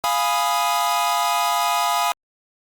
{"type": "chord", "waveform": "45% pulse", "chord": "F half-diminished seventh", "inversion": "none", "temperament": "equal", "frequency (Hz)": [698.5, 830.6, 987.8, 1244.5], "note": ["F5", "Ab5", "Cb6", "Eb6"], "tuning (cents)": [0, 0, 0, 0], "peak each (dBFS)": -24, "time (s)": [0.04, 2.12], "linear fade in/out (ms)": 0, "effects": ["Opus 48 kbps"]}